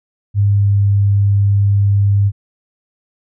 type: tone with pitch glide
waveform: sine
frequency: 101.2 to 100.5 Hz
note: G#2 to G2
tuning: -44 to +44 cents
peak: -9 dBFS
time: 0.34-2.32 s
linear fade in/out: 50 ms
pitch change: -12 cents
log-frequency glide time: 0.55-0.68 s
effects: none